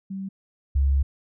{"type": "tone pair in turn", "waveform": "sine", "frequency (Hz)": [192.9, 68.81], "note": ["G3", "C#2"], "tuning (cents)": [-28, -12], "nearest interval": "octave + tritone", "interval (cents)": 1784, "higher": "first", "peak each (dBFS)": [-29, -17], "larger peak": "second", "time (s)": [[0.1, 0.29], [0.75, 1.03]], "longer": "second", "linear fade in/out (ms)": 10, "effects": []}